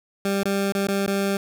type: tone with dropouts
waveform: 20% pulse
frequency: 197.6 Hz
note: G3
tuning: 14 cents sharp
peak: -16 dBFS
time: 0.25-1.37 s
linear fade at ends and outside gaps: 2 ms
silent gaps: 0.433-0.455 / 0.722-0.75 / 0.871-0.885 / 1.064-1.076 s
effects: none